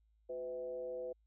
sine tone with frequency modulation, 504 Hz, B4, 35 cents sharp, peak -39 dBFS, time 0.29-1.13 s, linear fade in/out 10 ms, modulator 142 Hz, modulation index 0.64, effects added 54 Hz sine -69 dBFS peak until 1.26 s

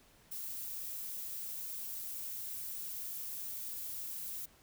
violet noise, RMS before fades -42 dBFS, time 0.31-4.46 s, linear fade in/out 10 ms, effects pink hiss -64 dBFS RMS until 4.62 s

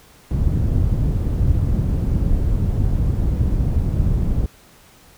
white low-pass noise, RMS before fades -18 dBFS, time 0.31-4.46 s, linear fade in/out 2 ms, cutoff 100 Hz, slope 12 dB/octave, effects pink hiss -49 dBFS RMS until 5.17 s

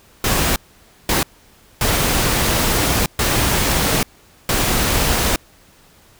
pink noise bursts at uneven times, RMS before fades -17 dBFS, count 5, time 0.24-0.56 / 1.09-1.23 / 1.81-3.06 / 3.19-4.03 / 4.49-5.36 s, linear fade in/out 2 ms, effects pink hiss -50 dBFS RMS until 6.19 s

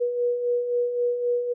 sine beating tone pair, 481.7 / 485.5 Hz, B4 / B4, -43 / -30 cents, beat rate 3.8 Hz, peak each -31 / -22 dBFS, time 0-1.54 s, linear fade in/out 20 ms, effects none

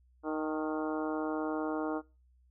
harmonic tone with a mistuned harmonic, 155.56 Hz, D#3, in tune, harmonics 2 / 3 / 4 / 5 / 6 / 7 / 8 / 9, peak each -34 / -38 / -40 / -42 / -44 / -45 / -46 / -47 dBFS, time 0.23-2.02 s, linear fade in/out 50 ms, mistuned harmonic 6, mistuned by -48 cents, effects noise-tail reverb RT60 0.3 s tail -23 dB re dry + added 62 Hz sine -62 dBFS peak until 2.5 s

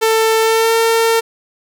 sawtooth tone with pitch glide, 445.2 to 454.6 Hz, A4 to A#4, +20 to -43 cents, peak -7 dBFS, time 0.01-1.21 s, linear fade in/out 20 ms, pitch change +37 cents, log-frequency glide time 0.41-0.74 s, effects none

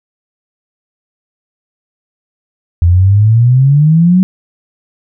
sine exponential sweep, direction up, 83.6 to 190 Hz, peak -4 dBFS, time 2.82-4.23 s, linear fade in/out 0 ms, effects none

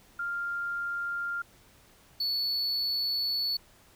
sine / triangle tone pair in turn, 1396.9 / 4435 Hz, F6 / C#8, 0 / 0 cents, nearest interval octave + minor sixth, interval 2000 cents, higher second, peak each -30 / -26 dBFS, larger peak second, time 0.19-1.42 / 2.2-3.57 s, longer second, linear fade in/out 5 ms, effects pink hiss -59 dBFS RMS until 3.95 s

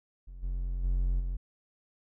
triangle tone with level steps, 44.56 Hz, F1, 36 cents sharp, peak -40 / -28 / -23 / -28 dBFS, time 0.27-1.37 s, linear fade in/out 10 ms, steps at 0.42 / 0.83 / 1.19 s, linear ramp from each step 20 ms, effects none

